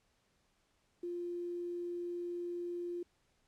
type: tone with quantisation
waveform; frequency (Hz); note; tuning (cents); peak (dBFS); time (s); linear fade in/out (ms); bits
sine; 349.2; F4; 0; -37; 1.03-3.03; 5; 11
effects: pink hiss -75 dBFS RMS until 3.47 s + low-pass 9000 Hz 12 dB/octave